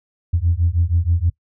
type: beating tone pair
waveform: sine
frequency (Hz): 82.41 / 88.71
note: E2 / F2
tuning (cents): 0 / +28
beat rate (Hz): 6.3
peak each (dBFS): -17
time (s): 0.33-1.3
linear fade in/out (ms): 10
effects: noise-tail reverb RT60 0.1 s tail -22 dB re dry + tanh soft clip ceiling -7 dBFS